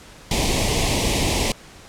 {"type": "band-stop noise", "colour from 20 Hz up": "pink", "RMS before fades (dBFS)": -20, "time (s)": [0.31, 1.52], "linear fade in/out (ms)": 2, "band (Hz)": [1000, 2000], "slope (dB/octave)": 48, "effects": ["pink hiss -44 dBFS RMS until 1.88 s", "low-pass 9000 Hz 12 dB/octave"]}